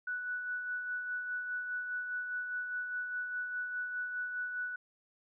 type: tone with tremolo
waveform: sine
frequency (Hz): 1480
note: F#6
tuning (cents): 0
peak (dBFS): -33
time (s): 0.07-4.76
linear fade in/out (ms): 5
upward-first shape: sine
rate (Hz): 4.9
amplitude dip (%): 40
effects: none